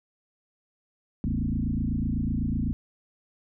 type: tone with frequency modulation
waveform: sine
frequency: 148.1 Hz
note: D3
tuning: 15 cents sharp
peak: -24 dBFS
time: 1.24-2.73 s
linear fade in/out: 0 ms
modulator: 28 Hz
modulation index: 4.1
effects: none